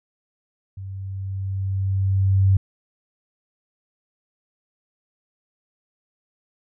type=tone with level ramp; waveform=sine; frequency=96.5 Hz; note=G2; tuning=27 cents flat; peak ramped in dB=-31 to -12 dBFS; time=0.77-2.57 s; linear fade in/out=5 ms; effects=none